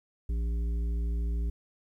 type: harmonic tone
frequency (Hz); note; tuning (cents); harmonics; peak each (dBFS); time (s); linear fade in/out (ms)
57.1; A#1; -35; 1 / 3 / 5 / 7; -27 / -43 / -48 / -50; 0.29-1.5; 5
effects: 11-bit